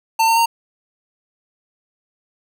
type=tone with pitch steps; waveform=square; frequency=898 / 910.5 / 923.2 Hz; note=A5 / A#5 / A#5; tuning=+35 / -41 / -17 cents; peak=-13 dBFS; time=0.19-0.46 s; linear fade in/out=10 ms; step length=90 ms; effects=none